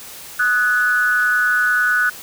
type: tone with amplitude modulation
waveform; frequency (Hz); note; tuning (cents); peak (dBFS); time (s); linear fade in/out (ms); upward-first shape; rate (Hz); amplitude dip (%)
sine; 1480; F#6; 0; -10; 0.39-2.1; 10; sine; 229; 75
effects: white hiss -36 dBFS RMS until 2.22 s